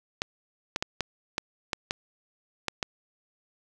clicks, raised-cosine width 0.2 ms, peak -10 dBFS, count 9, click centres 0.219 / 0.761 / 0.825 / 1.007 / 1.381 / 1.732 / 1.909 / 2.683 / 2.828 s, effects none

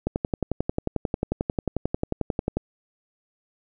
click train, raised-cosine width 2 ms, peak -10 dBFS, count 29, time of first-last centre 0.07-2.57 s, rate 11.2 Hz, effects none

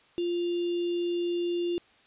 sine tone with sample-and-hold, 347.8 Hz, F4, 7 cents flat, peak -26 dBFS, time 0.18-1.78 s, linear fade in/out 0 ms, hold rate 3150 Hz, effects white hiss -60 dBFS RMS until 2.06 s + resampled to 8000 Hz

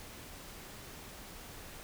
silence, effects pink hiss -49 dBFS RMS until 1.83 s

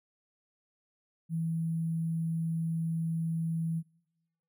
sine tone with sample-and-hold, 163.8 Hz, E3, 11 cents flat, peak -29 dBFS, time 1.29-3.83 s, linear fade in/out 50 ms, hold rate 11025 Hz, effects noise-tail reverb RT60 0.9 s tail -23 dB re dry

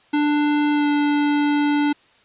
square tone with pitch glide, 295.2 to 292.3 Hz, D4 to D4, +9 to -8 cents, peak -17 dBFS, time 0.13-1.93 s, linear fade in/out 10 ms, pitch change -17 cents, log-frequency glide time 0.73-0.87 s, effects white hiss -55 dBFS RMS until 2.24 s + resampled to 8000 Hz

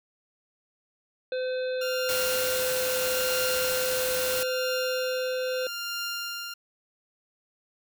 harmonic tone, 511 Hz, C5, 41 cents flat, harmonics 1 / 3 / 5 / 7 / 8, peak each -27 / -39 / -44 / -45 / -45 dBFS, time 1.32-5.67 s, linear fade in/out 2 ms
15% pulse tone with tremolo, 1396.9 Hz, F6, in tune, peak -23 dBFS, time 1.81-6.54 s, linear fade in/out 5 ms, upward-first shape triangle, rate 0.77 Hz, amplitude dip 65%
white noise, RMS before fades -31 dBFS, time 2.09-4.43 s, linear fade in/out 0 ms
effects none

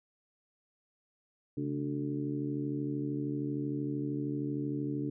harmonic tone with a mistuned harmonic, 73 Hz, D2, 10 cents flat, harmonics 2 / 3 / 4 / 5 / 6, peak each -37 / -43 / -34 / -42 / -44 dBFS, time 1.57-5.1 s, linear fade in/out 5 ms, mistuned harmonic 2, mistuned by -98 cents, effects none

